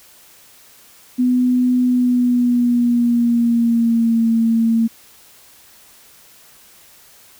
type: tone with pitch glide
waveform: sine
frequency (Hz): 249.8 to 227.7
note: B3 to A#3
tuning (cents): +20 to -40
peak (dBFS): -12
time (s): 1.18-4.88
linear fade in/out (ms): 20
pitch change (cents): -160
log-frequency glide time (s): 1.82-4.28
effects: white hiss -47 dBFS RMS until 7.39 s